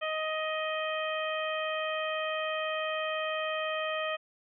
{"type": "harmonic tone", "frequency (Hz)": 626, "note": "D#5", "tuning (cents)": 10, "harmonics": [1, 2, 3, 4, 5], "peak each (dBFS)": [-33, -36, -38, -39, -40], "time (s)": [0.01, 4.17], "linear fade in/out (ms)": 20, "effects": []}